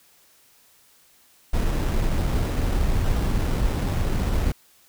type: noise with sample-and-hold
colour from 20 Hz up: brown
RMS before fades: -22 dBFS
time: 1.53-4.52 s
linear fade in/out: 5 ms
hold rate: 4410 Hz
effects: white hiss -57 dBFS RMS until 4.88 s